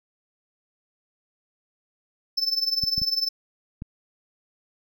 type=tone with tremolo; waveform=triangle; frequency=5274 Hz; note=E8; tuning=in tune; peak=-17 dBFS; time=2.37-3.29 s; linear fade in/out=10 ms; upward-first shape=triangle; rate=20 Hz; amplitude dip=90%
type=clicks; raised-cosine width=5 ms; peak=-21 dBFS; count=4; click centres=2.837 / 2.98 / 3.018 / 3.821 s
effects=none